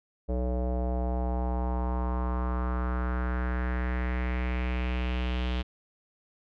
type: tone with low-pass filter sweep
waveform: square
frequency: 62 Hz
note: B1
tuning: 7 cents sharp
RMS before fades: -29 dBFS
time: 0.28-5.63 s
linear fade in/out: 20 ms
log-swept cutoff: 550 to 3300 Hz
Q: 3.2
effects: none